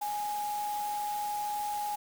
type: tone in noise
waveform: sine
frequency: 830.6 Hz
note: G#5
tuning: in tune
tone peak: -31 dBFS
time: 0.01-1.96 s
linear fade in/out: 10 ms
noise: white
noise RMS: -44 dBFS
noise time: 0.01-1.96 s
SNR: +10 dB
effects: none